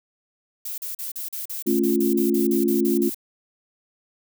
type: noise bursts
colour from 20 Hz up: violet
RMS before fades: -31 dBFS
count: 15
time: 0.65-3.146 s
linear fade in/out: 5 ms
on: 130 ms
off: 39 ms
type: chord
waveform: sine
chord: A augmented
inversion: none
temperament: equal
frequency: 220 / 277.2 / 349.2 Hz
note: A3 / C#4 / E#4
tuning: 0 / 0 / 0 cents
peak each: -23 / -23 / -21 dBFS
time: 1.66-3.1 s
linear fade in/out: 20 ms
effects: none